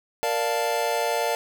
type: chord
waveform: square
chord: Bb major seventh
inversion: none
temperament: equal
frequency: 466.2 / 587.3 / 698.5 / 880 Hz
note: Bb4 / D5 / F5 / A5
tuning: 0 / 0 / 0 / 0 cents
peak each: -29 dBFS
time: 0.23-1.35 s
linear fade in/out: 0 ms
effects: none